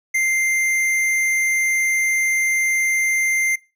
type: tone with tanh clipping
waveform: triangle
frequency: 2093 Hz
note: C7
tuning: in tune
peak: -18 dBFS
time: 0.14-3.56 s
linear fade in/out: 10 ms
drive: 18 dB
effects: noise-tail reverb RT60 0.3 s tail -23 dB re dry